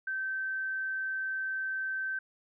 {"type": "tone", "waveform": "sine", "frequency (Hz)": 1548, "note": "G6", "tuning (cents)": -22, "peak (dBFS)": -31, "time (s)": [0.07, 2.19], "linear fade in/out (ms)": 5, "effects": []}